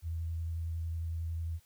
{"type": "tone with vibrato", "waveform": "sine", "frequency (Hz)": 82.41, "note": "E2", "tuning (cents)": 0, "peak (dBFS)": -33, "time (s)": [0.02, 1.6], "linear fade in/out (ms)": 50, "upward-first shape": "sine", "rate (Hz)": 11, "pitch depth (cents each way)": 16, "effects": ["white hiss -67 dBFS RMS until 1.65 s"]}